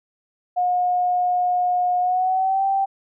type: tone with pitch glide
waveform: sine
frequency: 720 to 780.6 Hz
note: F#5 to G5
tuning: -47 to -8 cents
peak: -17 dBFS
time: 0.56-2.86 s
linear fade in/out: 20 ms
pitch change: +139 cents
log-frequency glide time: 2-2.64 s
effects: none